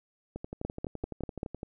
two click trains, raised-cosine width 2 ms, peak -19 / -24 dBFS, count 5 / 16, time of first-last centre 0.65-1.431 / 0.36-1.631 s, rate 5.12 / 11.8 Hz, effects none

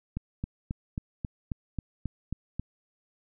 click train, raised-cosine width 5 ms, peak -19 dBFS, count 10, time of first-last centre 0.17-2.596 s, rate 3.71 Hz, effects none

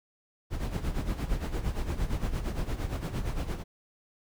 brown noise with tremolo, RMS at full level -28 dBFS, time 0.5-3.64 s, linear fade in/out 50 ms, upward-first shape sine, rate 8.7 Hz, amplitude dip 70%, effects none

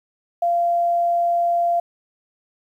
sine tone, 690 Hz, F5, 21 cents flat, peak -16 dBFS, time 0.42-1.8 s, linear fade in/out 5 ms, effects 9-bit

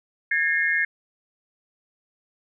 sine tone cluster, 1653 / 1814 / 2140 Hz, G#6 / A#6 / C7, -9 / -48 / +38 cents, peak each -24 dBFS, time 0.31-0.85 s, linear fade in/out 5 ms, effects none

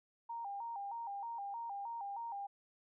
sine tone with vibrato, 863 Hz, A5, 34 cents flat, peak -40 dBFS, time 0.29-2.47 s, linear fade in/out 10 ms, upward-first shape square, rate 3.2 Hz, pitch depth 130 cents each way, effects none

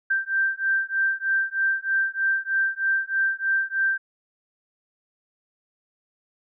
sine beating tone pair, 1568 / 1571.2 Hz, G6 / G6, 0 / +4 cents, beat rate 3.2 Hz, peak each -24 dBFS, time 0.1-3.98 s, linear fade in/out 10 ms, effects none

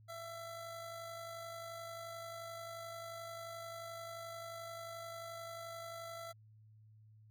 25% pulse tone with amplitude modulation, 669 Hz, E5, 25 cents sharp, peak -40 dBFS, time 0.08-6.33 s, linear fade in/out 20 ms, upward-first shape sine, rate 51.4 Hz, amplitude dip 35%, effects added 108 Hz sine -59 dBFS peak until 7.3 s

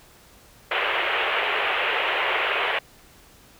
white band-pass noise, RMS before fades -24 dBFS, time 0.71-2.79 s, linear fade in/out 5 ms, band 380 to 3000 Hz, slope 48 dB/octave, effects pink hiss -52 dBFS RMS until 3.59 s

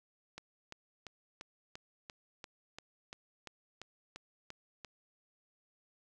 click train, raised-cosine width 0.2 ms, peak -28 dBFS, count 14, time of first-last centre 0.38-4.847 s, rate 2.91 Hz, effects none

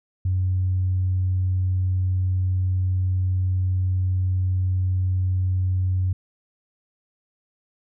sine tone, 92.5 Hz, F#2, in tune, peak -18 dBFS, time 0.25-6.13 s, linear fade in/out 5 ms, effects tanh soft clip ceiling -14 dBFS

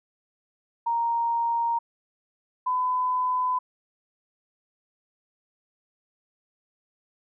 sine tone pair in turn, 932.3 / 1006.5 Hz, A#5 / B5, 0 / +33 cents, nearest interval minor second, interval 133 cents, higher second, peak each -22 dBFS, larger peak neither, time 0.86-1.79 / 2.66-3.59 s, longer neither, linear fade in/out 10 ms, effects none

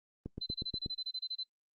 click train, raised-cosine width 3 ms, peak -27 dBFS, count 6, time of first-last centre 0.26-0.862 s, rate 8.31 Hz
sine tone bursts, 4050 Hz, B7, 43 cents sharp, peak -35 dBFS, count 13, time 0.41-1.436 s, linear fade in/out 10 ms, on 54 ms, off 27 ms
effects noise-tail reverb RT60 0.1 s tail -23 dB re dry + Opus 24 kbps

